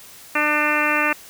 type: harmonic tone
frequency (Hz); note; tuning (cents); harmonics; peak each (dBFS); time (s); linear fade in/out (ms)
299.2; D4; +32; 1 / 2 / 3 / 4 / 5 / 6 / 7 / 8 / 9; -27 / -27 / -28 / -24 / -25 / -24 / -27 / -25 / -25; 0.35-1.13; 5
effects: white hiss -43 dBFS RMS until 1.29 s